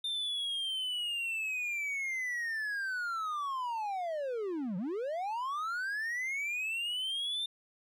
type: linear two-way sweep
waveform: triangle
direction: down then up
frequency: 3614 to 168.8 to 3614 Hz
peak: -31 dBFS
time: 0.04-7.46 s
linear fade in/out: 5 ms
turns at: 4.77 s
effects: none